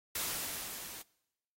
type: noise with level ramp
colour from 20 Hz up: white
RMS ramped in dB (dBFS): -35 to -47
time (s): 0.15-1.02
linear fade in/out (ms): 5
effects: noise-tail reverb RT60 0.9 s tail -23 dB re dry + AAC 48 kbps